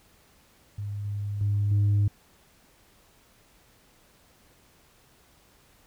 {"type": "tone with level steps", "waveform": "sine", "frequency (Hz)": 102.2, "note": "G#2", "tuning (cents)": -27, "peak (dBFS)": [-30, -28, -21, -17], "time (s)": [0.78, 2.08], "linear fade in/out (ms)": 5, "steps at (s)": [1.05, 1.41, 1.71], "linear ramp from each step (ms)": 2, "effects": ["tanh soft clip ceiling -18 dBFS", "pink hiss -60 dBFS RMS until 5.86 s"]}